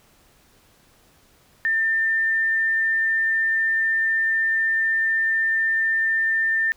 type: tone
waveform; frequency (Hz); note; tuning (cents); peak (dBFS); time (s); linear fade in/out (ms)
sine; 1796; A6; +35; -18; 1.65-6.72; 0
effects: pink hiss -57 dBFS RMS until 6.76 s